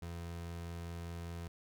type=tone; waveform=30% pulse; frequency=85 Hz; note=F2; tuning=46 cents flat; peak=-39 dBFS; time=0.02-1.48 s; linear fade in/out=5 ms; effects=none

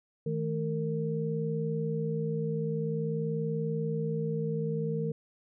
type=tone cluster; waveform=sine; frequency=157.7 / 218.2 / 459 Hz; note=D#3 / A3 / A#4; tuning=+24 / -14 / -27 cents; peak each=-31 / -37 / -33 dBFS; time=0.26-5.12 s; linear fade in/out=5 ms; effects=none

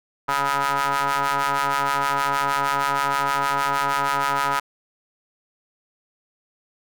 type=ring-modulated tone; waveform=sawtooth; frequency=139.6 Hz; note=C#3; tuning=13 cents sharp; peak=-13 dBFS; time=0.28-4.6 s; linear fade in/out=10 ms; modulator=1120 Hz; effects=none

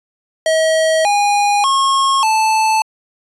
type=tone with pitch steps; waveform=square; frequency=639 / 818 / 1086 / 877 Hz; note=D#5 / G#5 / C#6 / A5; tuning=+46 / -26 / -36 / -6 cents; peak=-12 dBFS; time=0.46-2.82 s; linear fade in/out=2 ms; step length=590 ms; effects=resampled to 24000 Hz

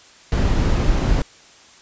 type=noise; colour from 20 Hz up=brown; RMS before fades=-17 dBFS; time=0.32-1.22 s; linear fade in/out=2 ms; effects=white hiss -47 dBFS RMS until 1.81 s + resampled to 16000 Hz

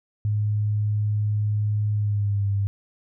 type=tone with pitch glide; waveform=sine; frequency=105.1 to 99.95 Hz; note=G#2 to G2; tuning=+21 to +34 cents; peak=-20 dBFS; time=0.25-2.67 s; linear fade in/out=0 ms; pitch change=-87 cents; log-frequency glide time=1.93-2.47 s; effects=none

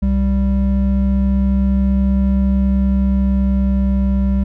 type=tone pair together; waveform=triangle; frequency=65.41 / 196.01 Hz; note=C2 / G3; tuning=0 / 0 cents; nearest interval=octave + perfect fifth; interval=1900 cents; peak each=-13 dBFS; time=0.02-4.44 s; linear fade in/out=10 ms; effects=none

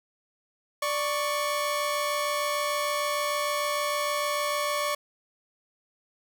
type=tone pair together; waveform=sawtooth; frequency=587.8 / 1109 Hz; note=D5 / C#6; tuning=+1 / 0 cents; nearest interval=major seventh; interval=1099 cents; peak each=-25 dBFS; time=0.82-4.95 s; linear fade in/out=5 ms; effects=none

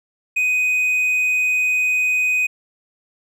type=tone; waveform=triangle; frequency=2500 Hz; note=D#7; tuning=8 cents sharp; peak=-14 dBFS; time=0.36-2.47 s; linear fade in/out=10 ms; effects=none

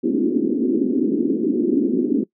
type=band-pass noise; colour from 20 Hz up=pink; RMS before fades=-19 dBFS; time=0.03-2.24 s; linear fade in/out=10 ms; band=230 to 370 Hz; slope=48 dB/octave; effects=noise-tail reverb RT60 0.1 s tail -21 dB re dry

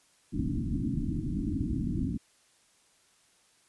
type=low-pass noise; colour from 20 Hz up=white; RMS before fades=-31 dBFS; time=0.32-2.18 s; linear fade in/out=20 ms; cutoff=320 Hz; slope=96 dB/octave; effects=white hiss -65 dBFS RMS until 3.68 s + resampled to 24000 Hz

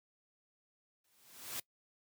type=noise with exponential growth; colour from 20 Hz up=white; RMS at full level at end=-38 dBFS; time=1.04-1.6 s; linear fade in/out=5 ms; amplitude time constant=120 ms; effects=noise-tail reverb RT60 0.1 s tail -22 dB re dry + high-pass 80 Hz 12 dB/octave

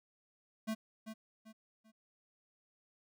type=tone with echo; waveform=square; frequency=220 Hz; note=A3; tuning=in tune; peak=-35 dBFS; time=0.67-0.75 s; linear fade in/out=20 ms; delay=390 ms; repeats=3; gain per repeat=-9 dB; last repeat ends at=1.92 s; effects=none

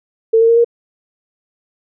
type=tone with pitch steps; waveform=sine; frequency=450 / 456.5 / 463.2 / 469.9 Hz; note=A4 / A#4 / A#4 / A#4; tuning=+39 / -36 / -11 / +14 cents; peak=-7 dBFS; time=0.33-0.646 s; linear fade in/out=10 ms; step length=79 ms; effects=none

